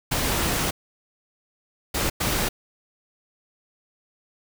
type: noise bursts at uneven times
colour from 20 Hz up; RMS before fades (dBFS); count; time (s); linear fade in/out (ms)
pink; -24; 3; 0.11-0.71 / 1.94-2.1 / 2.2-2.49; 10
effects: none